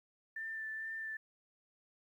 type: tone with vibrato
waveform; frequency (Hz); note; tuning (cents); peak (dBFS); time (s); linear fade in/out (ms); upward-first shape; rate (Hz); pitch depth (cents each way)
sine; 1775; A6; +15; -39; 0.36-1.17; 5; sine; 2.2; 16
effects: 12-bit